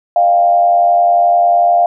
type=tone with frequency modulation; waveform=sine; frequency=698.5 Hz; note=F5; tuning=in tune; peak=-7 dBFS; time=0.16-1.86 s; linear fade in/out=2 ms; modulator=91.2 Hz; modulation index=0.55; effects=none